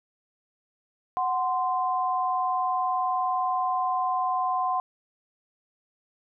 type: tone pair together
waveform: sine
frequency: 740 / 1039.6 Hz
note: F#5 / C6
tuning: 0 / -11 cents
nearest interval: tritone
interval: 589 cents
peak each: -26 dBFS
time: 1.17-4.8 s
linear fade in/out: 0 ms
effects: none